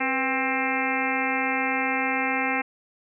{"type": "harmonic tone with a mistuned harmonic", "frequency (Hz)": 264.3, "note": "C4", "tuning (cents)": 18, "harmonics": [1, 2, 3, 4, 5, 6, 7, 8, 9, 10], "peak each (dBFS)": [-30, -34, -29, -34, -35, -34, -33, -29, -32, -33], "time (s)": [0, 2.62], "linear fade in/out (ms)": 10, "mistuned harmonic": 2, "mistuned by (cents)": -100, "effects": []}